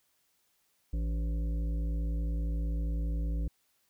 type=harmonic tone with a mistuned harmonic; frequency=55.2 Hz; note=A1; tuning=6 cents sharp; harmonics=1 / 3 / 5 / 7 / 9 / 10; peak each=-29 / -40 / -45 / -58 / -54 / -57 dBFS; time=0.93-3.48 s; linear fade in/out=5 ms; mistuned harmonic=5; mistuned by=+72 cents; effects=white hiss -73 dBFS RMS until 3.89 s